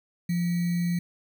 sine tone with sample-and-hold, 173.6 Hz, F3, 10 cents flat, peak -23 dBFS, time 0.29-0.99 s, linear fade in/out 5 ms, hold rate 2100 Hz, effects none

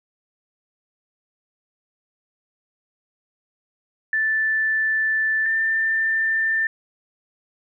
sine tone pair in turn, 1760 / 1786.6 Hz, A6 / A6, 0 / +26 cents, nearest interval unison, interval 26 cents, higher second, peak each -18 dBFS, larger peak neither, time 4.13-5.46 / 5.46-6.67 s, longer first, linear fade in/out 2 ms, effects none

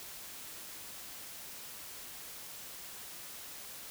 silence, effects white hiss -47 dBFS RMS until 3.9 s

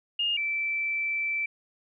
sine tone pair in turn, 2836 / 2328 Hz, F7 / D7, +26 / -16 cents, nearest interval minor third, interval 342 cents, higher first, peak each -24 / -26 dBFS, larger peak first, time 0.19-0.37 / 0.37-1.46 s, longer second, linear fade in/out 5 ms, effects none

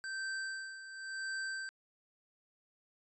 square tone with tremolo, 1558 Hz, G6, 11 cents flat, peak -37 dBFS, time 0.04-1.69 s, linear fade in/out 0 ms, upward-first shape sine, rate 0.93 Hz, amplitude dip 70%, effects resampled to 22050 Hz

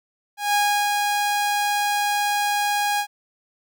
sawtooth tone with ADSR envelope, 822 Hz, G#5, 18 cents flat, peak -13 dBFS, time 0.37-3.07 s, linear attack 170 ms, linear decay 350 ms, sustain -3 dB, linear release 76 ms, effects none

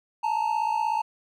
triangle tone pair together, 861.5 / 918 Hz, A5 / A#5, -37 / -27 cents, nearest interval minor second, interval 110 cents, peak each -24 dBFS, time 0.23-1.02 s, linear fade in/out 10 ms, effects none

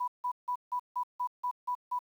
sine tone bursts, 987.8 Hz, B5, in tune, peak -29 dBFS, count 9, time 0-1.991 s, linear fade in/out 10 ms, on 79 ms, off 160 ms, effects 10-bit

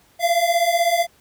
square beating tone pair, 676 / 692 Hz, E5 / F5, +43 / -16 cents, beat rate 16 Hz, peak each -21 / -19 dBFS, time 0.19-1.07 s, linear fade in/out 50 ms, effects pink hiss -56 dBFS RMS until 1.2 s + high-pass 60 Hz 12 dB/octave

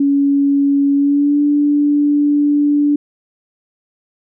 sine tone with pitch glide, 280.9 to 291.3 Hz, C#4 to D4, +23 to -14 cents, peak -10 dBFS, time 0-2.96 s, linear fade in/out 5 ms, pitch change +63 cents, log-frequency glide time 0.94-1.41 s, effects none

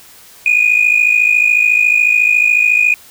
sine tone pair together, 2435 / 2489 Hz, D#7 / D#7, -38 / 0 cents, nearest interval unison, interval 38 cents, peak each -10 dBFS, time 0.46-2.94 s, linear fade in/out 2 ms, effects tanh soft clip ceiling -3 dBFS + white hiss -41 dBFS RMS until 3.1 s

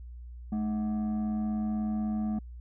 sine tone with frequency modulation, 214.4 Hz, A3, 45 cents flat, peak -25 dBFS, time 0.52-2.39 s, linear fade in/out 5 ms, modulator 525 Hz, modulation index 0.3, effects tanh soft clip ceiling -27 dBFS + added 60 Hz sine -41 dBFS peak until 2.6 s

